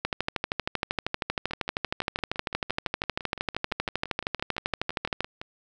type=two click trains; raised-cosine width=0.3 ms; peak=-20 / -10 dBFS; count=24 / 67; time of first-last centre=1.51-5.415 / 0.05-5.206 s; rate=5.89 / 12.8 Hz; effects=none